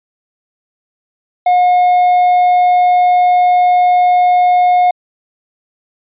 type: tone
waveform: triangle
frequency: 720 Hz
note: F#5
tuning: 47 cents flat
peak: -5 dBFS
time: 1.46-4.91 s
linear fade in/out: 5 ms
effects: resampled to 8000 Hz